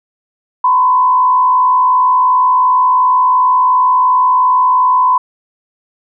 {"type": "tone with frequency modulation", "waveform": "sine", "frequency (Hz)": 1010, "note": "B5", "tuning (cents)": 39, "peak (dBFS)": -7, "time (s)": [0.64, 5.18], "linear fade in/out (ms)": 5, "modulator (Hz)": 62.8, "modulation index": 0.53, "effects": []}